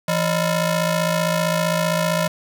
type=ring-modulated tone; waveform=sawtooth; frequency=392.6 Hz; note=G4; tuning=3 cents sharp; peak=-11 dBFS; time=0.08-2.28 s; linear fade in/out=5 ms; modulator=224 Hz; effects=none